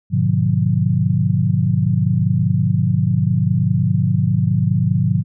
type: chord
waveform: sine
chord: G# diminished seventh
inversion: none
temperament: just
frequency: 103.83 / 124.59 / 149.51 / 179.41 Hz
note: G#2 / B2 / D3 / F3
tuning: 0 / +16 / +31 / +47 cents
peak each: -19 dBFS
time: 0.1-5.24 s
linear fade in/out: 50 ms
effects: none